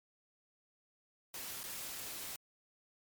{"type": "noise with dropouts", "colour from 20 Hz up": "white", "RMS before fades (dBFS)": -44, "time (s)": [1.34, 2.36], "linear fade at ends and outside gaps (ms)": 2, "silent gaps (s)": [1.633, 1.639], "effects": ["MP3 96 kbps"]}